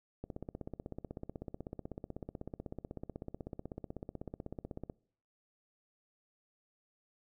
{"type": "click train", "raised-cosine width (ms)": 2, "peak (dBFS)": -28, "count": 76, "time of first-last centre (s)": [0.24, 4.898], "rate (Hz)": 16.1, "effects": ["noise-tail reverb RT60 0.6 s tail -24 dB re dry"]}